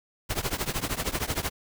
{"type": "noise with tremolo", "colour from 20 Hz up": "pink", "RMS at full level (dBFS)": -26, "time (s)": [0.29, 1.5], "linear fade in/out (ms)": 20, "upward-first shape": "triangle", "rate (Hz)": 13, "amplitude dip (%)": 95, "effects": []}